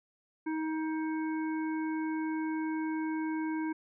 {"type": "harmonic tone", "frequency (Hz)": 315.5, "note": "D#4", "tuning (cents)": 24, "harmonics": [1, 3, 5, 7], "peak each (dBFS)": [-31, -41, -45, -48], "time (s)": [0.46, 3.73], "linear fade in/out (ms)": 10, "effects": []}